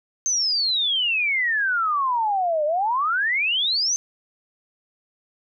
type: exponential two-way sweep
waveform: sine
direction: down then up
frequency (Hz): 6340 to 585 to 6340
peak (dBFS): -19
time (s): 0.26-3.96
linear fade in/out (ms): 0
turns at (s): 2.65
effects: none